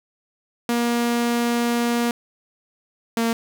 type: tone pair in turn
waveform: sawtooth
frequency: 237.3 / 229.7 Hz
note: A#3 / A#3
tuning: +31 / -25 cents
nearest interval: minor second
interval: 56 cents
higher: first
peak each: -15 dBFS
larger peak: neither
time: 0.69-2.11 / 3.17-3.33 s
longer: first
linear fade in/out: 2 ms
effects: none